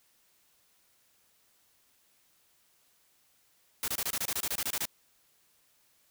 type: noise bursts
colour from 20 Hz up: white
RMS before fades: -32 dBFS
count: 14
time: 3.83-4.855 s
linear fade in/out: 2 ms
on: 50 ms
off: 25 ms
effects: white hiss -68 dBFS RMS until 6.1 s